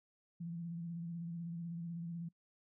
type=tone with vibrato; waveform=sine; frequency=169.1 Hz; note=E3; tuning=44 cents sharp; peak=-40 dBFS; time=0.4-2.29 s; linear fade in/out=10 ms; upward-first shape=square; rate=16 Hz; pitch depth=32 cents each way; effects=noise-tail reverb RT60 0.1 s tail -23 dB re dry